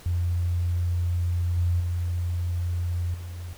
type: tone with level steps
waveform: sine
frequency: 87.31 Hz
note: F2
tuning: in tune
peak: -22 / -20 / -24 / -33 dBFS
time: 0.06-3.53 s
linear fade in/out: 0 ms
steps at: 1.57 / 1.8 / 3.14 s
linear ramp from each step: 2 ms
effects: pink hiss -49 dBFS RMS until 3.57 s